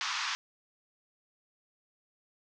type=band-pass noise; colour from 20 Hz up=pink; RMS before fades=-34 dBFS; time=0.01-0.35 s; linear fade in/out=0 ms; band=950 to 6200 Hz; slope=48 dB/octave; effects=none